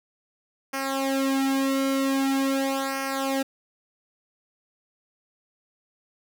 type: tone with flanger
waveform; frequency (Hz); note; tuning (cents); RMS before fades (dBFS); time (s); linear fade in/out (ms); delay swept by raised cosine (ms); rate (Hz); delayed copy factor
sawtooth; 270.5; C#4; -42; -25; 0.73-3.43; 10; 0.26 to 2.56; 0.44; -0.85
effects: none